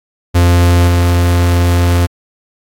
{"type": "tone with level steps", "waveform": "45% pulse", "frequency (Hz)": 87.31, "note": "F2", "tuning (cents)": 0, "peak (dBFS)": [-6, -8], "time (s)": [0.34, 2.07], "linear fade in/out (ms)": 20, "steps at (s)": 0.87, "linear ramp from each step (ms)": 20, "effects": ["AAC 64 kbps"]}